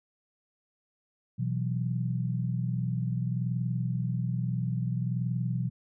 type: chord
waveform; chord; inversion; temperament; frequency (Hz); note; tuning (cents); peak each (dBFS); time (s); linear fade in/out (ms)
sine; B suspended fourth; none; just; 123.47 / 164.63 / 185.21; B2 / E3 / F#3; 0 / -2 / +2; -29 / -33 / -35; 1.38-5.7; 20
effects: none